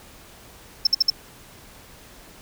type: tone bursts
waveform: triangle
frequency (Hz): 5320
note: E8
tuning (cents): +15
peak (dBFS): -11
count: 4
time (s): 0.85-1.101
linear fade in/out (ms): 5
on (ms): 20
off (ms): 57
effects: tanh soft clip ceiling -7 dBFS + pink hiss -47 dBFS RMS until 2.41 s